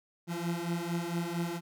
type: beating tone pair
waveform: 30% pulse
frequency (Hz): 168.8 / 173.2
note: E3 / F3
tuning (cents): +41 / -14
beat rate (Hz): 4.4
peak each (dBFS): -32 / -32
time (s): 0.27-1.61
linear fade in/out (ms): 50
effects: none